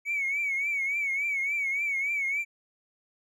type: tone with vibrato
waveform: triangle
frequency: 2247 Hz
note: C#7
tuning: 23 cents sharp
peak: -23 dBFS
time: 0.05-2.45 s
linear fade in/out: 50 ms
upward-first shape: triangle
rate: 3.5 Hz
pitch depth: 100 cents each way
effects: tanh soft clip ceiling -23 dBFS